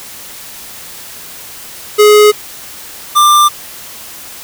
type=tone pair in turn; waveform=square; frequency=420 / 1187.9 Hz; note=G#4 / D6; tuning=+19 / +19 cents; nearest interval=octave + tritone; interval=1800 cents; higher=second; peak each=-3 / -5 dBFS; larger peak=first; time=1.98-2.32 / 3.15-3.49 s; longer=neither; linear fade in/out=20 ms; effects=white hiss -30 dBFS RMS until 4.43 s